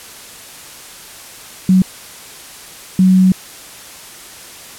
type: tone bursts at uneven times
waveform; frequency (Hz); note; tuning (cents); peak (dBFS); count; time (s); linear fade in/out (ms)
sine; 186.6; F#3; +15; -6; 2; 1.69-1.82 / 2.99-3.32; 2
effects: white hiss -35 dBFS RMS until 4.78 s + low-pass 12000 Hz 12 dB/octave